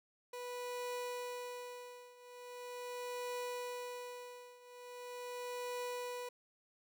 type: tone with tremolo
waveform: 30% pulse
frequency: 491.6 Hz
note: B4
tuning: 8 cents flat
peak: -36 dBFS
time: 0.33-6.29 s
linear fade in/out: 5 ms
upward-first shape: triangle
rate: 0.41 Hz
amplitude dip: 90%
effects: none